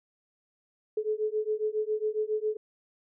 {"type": "beating tone pair", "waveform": "sine", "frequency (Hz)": [425.9, 433.2], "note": ["G#4", "A4"], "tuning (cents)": [44, -27], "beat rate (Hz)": 7.3, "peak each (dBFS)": -30, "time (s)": [0.97, 2.57], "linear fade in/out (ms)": 5, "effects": []}